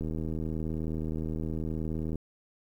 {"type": "click train", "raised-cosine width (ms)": 3, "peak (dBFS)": -22, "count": 171, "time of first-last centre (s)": [0.01, 2.156], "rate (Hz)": 79.2, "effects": ["10-bit"]}